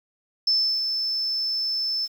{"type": "tone with ADSR envelope", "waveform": "sine", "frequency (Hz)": 5274, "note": "E8", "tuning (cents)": 0, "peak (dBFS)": -17, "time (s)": [0.47, 2.08], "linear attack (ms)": 5, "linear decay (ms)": 330, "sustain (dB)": -6, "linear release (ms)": 36, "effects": ["8-bit"]}